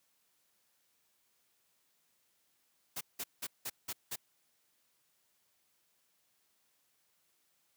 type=noise bursts; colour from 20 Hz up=white; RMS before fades=-39 dBFS; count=6; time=2.96-4.16 s; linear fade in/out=10 ms; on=50 ms; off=180 ms; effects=white hiss -75 dBFS RMS until 7.76 s + high-pass 80 Hz 12 dB/octave